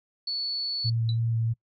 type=tone; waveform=sine; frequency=4435 Hz; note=C#8; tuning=in tune; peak=-27 dBFS; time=0.27-0.9 s; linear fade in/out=5 ms
type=tone with vibrato; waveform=sine; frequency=114.5 Hz; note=A#2; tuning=31 cents flat; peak=-23 dBFS; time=0.84-1.54 s; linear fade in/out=20 ms; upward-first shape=square; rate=3.1 Hz; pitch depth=11 cents each way
type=tone with exponential decay; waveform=sine; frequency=3951 Hz; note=B7; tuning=in tune; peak=-30 dBFS; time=1.09-1.19 s; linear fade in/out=1 ms; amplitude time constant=20 ms
effects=noise-tail reverb RT60 0.1 s tail -25 dB re dry